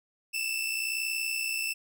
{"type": "tone pair together", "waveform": "sawtooth", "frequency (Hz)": [2618, 2679], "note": ["E7", "E7"], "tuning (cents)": [-13, 27], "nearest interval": "unison", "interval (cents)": 40, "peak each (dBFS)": [-30, -28], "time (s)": [0.33, 1.74], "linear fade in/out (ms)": 20, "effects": []}